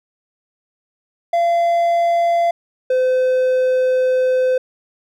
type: tone pair in turn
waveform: triangle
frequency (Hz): 684 / 511.9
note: F5 / C5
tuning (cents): -36 / -38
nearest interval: perfect fourth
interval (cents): 502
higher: first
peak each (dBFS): -11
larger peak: neither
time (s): 1.33-2.51 / 2.9-4.58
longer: second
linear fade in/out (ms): 5
effects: none